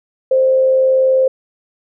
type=tone with frequency modulation; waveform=sine; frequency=523.3 Hz; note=C5; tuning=in tune; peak=-9 dBFS; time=0.31-1.28 s; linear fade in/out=5 ms; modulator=79.3 Hz; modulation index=0.22; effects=none